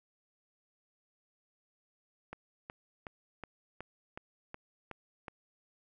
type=click train; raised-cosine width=0.5 ms; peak=-27 dBFS; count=9; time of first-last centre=2.33-5.282 s; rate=2.71 Hz; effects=none